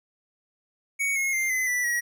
square tone with pitch steps, 2234 / 2165 / 2099 / 2034 / 1972 / 1911.4 Hz, C#7 / C#7 / C7 / C7 / B6 / A#6, +13 / -41 / +5 / -50 / -3 / +43 cents, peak -24 dBFS, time 0.99-2.01 s, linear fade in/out 20 ms, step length 170 ms, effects none

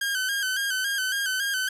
sawtooth tone with vibrato, 1568 Hz, G6, in tune, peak -21 dBFS, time 0.01-1.69 s, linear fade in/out 5 ms, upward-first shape square, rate 3.6 Hz, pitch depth 54 cents each way, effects resampled to 32000 Hz

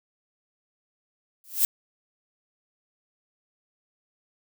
violet noise with exponential growth, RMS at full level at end -17 dBFS, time 1.44-1.65 s, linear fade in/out 1 ms, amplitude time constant 45 ms, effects none

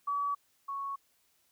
sine tone pair in turn, 1141 / 1108.5 Hz, C#6 / C#6, +50 / 0 cents, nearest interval minor second, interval 50 cents, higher first, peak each -29 / -34 dBFS, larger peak first, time 0.07-0.35 / 0.68-0.96 s, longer neither, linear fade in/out 10 ms, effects white hiss -71 dBFS RMS until 1.51 s

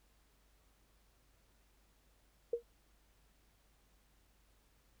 sine tone with exponential decay, 471.3 Hz, A#4, 19 cents sharp, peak -28 dBFS, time 2.53-2.63 s, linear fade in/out 5 ms, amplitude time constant 21 ms, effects added 50 Hz sine -70 dBFS peak until 5 s + pink hiss -73 dBFS RMS until 5 s

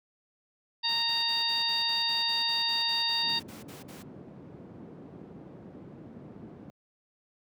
harmonic tone, 927 Hz, A#5, 10 cents flat, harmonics 1 / 2 / 3 / 4 / 5, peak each -36 / -38 / -36 / -30 / -29 dBFS, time 0.83-3.4 s, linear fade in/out 20 ms
pink noise bursts, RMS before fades -48 dBFS, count 16, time 0.88-4.03 s, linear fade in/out 10 ms, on 150 ms, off 50 ms
white low-pass noise, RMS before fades -44 dBFS, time 3.23-6.7 s, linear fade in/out 0 ms, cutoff 250 Hz, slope 12 dB/octave
effects high-pass 150 Hz 12 dB/octave

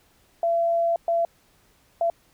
sine tone bursts at uneven times, 676 Hz, E5, 43 cents sharp, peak -19 dBFS, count 3, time 0.43-0.96 / 1.08-1.25 / 2.01-2.1 s, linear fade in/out 2 ms, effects pink hiss -61 dBFS RMS until 2.33 s

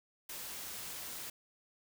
white noise, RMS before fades -44 dBFS, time 0.29-1.3 s, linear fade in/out 5 ms, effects none

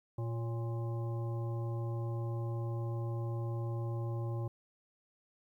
harmonic tone with a mistuned harmonic, 116.54 Hz, A#2, in tune, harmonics 1 / 3 / 5 / 7 / 9, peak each -34 / -44 / -48 / -51 / -53 dBFS, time 0.18-4.48 s, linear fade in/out 5 ms, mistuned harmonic 5, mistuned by -58 cents, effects 12-bit

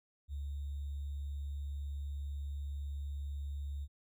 sine tone with sample-and-hold, 71 Hz, C#2, 42 cents sharp, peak -37 dBFS, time 0.28-3.88 s, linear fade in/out 50 ms, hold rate 3675 Hz, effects none

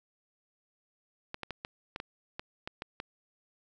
clicks, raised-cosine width 0.3 ms, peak -21 dBFS, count 10, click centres 1.344 / 1.433 / 1.507 / 1.649 / 1.961 / 2.001 / 2.395 / 2.675 / 2.821 / 3.001 s, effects none

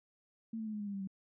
sine tone with pitch steps, 225 / 220 / 215.1 / 210.3 / 205.6 / 201 / 196.55 / 192.18 Hz, A3 / A3 / A3 / G#3 / G#3 / G3 / G3 / G3, +39 / 0 / -39 / +22 / -17 / +44 / +5 / -34 cents, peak -37 dBFS, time 0.53-1.074 s, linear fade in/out 5 ms, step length 68 ms, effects none

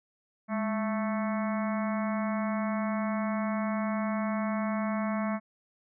harmonic tone with a mistuned harmonic, 220 Hz, A3, in tune, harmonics 1 / 3 / 4 / 5 / 6 / 7 / 8 / 9 / 10, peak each -29 / -35 / -42 / -38 / -42 / -47 / -46 / -48 / -44 dBFS, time 0.48-5.4 s, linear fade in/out 50 ms, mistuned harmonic 1, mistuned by -85 cents, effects none

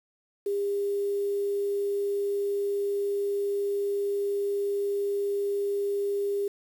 sine tone with quantisation, 402.8 Hz, G4, 47 cents sharp, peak -25 dBFS, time 0.46-6.48 s, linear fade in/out 5 ms, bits 8, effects none

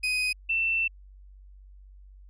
35% pulse / sine tone pair in turn, 2501 / 2680 Hz, D#7 / E7, +8 / +28 cents, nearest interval minor second, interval 120 cents, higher second, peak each -23 dBFS, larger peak neither, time 0.03-0.33 / 0.49-0.88 s, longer second, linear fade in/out 10 ms, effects added 48 Hz sine -47 dBFS peak until 2.29 s + resampled to 22050 Hz

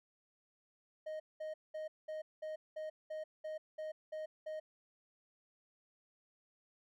triangle tone bursts, 622.3 Hz, D#5, in tune, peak -38 dBFS, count 11, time 1.06-4.6 s, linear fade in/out 10 ms, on 140 ms, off 200 ms, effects none

